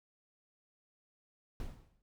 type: noise with exponential decay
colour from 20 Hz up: brown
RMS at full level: -38 dBFS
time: 1.6-2.02 s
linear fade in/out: 1 ms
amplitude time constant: 90 ms
effects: none